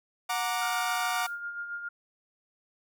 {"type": "chord", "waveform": "sawtooth", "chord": "Gb augmented", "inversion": "none", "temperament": "equal with one note detuned", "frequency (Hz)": [731.5, 932.3, 1174.7], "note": ["Gb5", "Bb5", "D6"], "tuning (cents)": [-20, 0, 0], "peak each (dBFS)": [-27, -31, -29], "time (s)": [0.29, 1.27], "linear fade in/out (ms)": 10}
{"type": "tone with tremolo", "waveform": "sine", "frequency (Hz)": 1410, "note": "F6", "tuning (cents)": 16, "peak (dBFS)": -32, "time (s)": [0.61, 1.89], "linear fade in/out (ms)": 10, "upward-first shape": "sine", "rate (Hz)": 7.3, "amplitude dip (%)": 50}
{"type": "noise with exponential decay", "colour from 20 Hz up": "blue", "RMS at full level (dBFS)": -47, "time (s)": [1.25, 1.45], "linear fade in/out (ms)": 0, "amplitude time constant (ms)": 42}
{"effects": []}